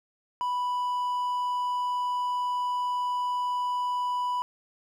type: tone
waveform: triangle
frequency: 987.8 Hz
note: B5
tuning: in tune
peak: -24 dBFS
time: 0.41-4.42 s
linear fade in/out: 0 ms
effects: none